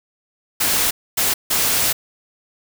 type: noise bursts at uneven times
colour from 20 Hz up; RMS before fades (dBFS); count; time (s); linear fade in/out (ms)
white; -18; 3; 0.6-0.91 / 1.17-1.34 / 1.5-1.93; 10
effects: none

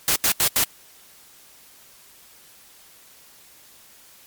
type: noise bursts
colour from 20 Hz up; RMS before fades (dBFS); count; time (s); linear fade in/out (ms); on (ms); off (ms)
white; -19; 4; 0.08-0.638; 0; 78; 82
effects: white hiss -50 dBFS RMS until 4.26 s + MP3 96 kbps

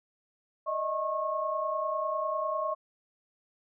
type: tone cluster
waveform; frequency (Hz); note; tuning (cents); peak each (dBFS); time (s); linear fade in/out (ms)
sine; 605 / 635 / 1089; D#5 / D#5 / C#6; -49 / +35 / -31; -35 / -33 / -31; 0.66-2.75; 20
effects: none

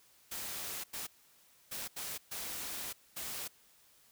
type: noise bursts at uneven times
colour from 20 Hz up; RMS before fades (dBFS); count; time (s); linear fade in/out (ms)
white; -41; 6; 0.31-0.84 / 0.93-1.07 / 1.71-1.88 / 1.96-2.18 / 2.31-2.93 / 3.16-3.48; 10
effects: white hiss -65 dBFS RMS until 4.11 s

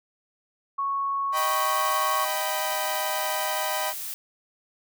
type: tone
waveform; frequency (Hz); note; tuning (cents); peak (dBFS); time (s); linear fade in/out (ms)
sine; 1106; C#6; -4; -24; 0.78-2.25; 10
type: chord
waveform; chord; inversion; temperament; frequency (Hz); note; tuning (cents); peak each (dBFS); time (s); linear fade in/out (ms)
sawtooth; Eb augmented; none; equal with one note detuned; 622.3 / 780.8 / 987.8; Eb5 / G5 / B5; 0 / -7 / 0; -27; 1.32-3.94; 50
type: noise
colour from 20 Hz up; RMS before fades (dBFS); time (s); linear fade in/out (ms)
blue; -34; 1.37-4.14; 0
effects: none

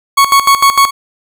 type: tone with tremolo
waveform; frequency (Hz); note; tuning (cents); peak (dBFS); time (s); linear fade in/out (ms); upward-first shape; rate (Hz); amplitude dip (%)
40% pulse; 1108.7; C#6; 0; -3; 0.17-0.91; 10; square; 6.6; 75
effects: none

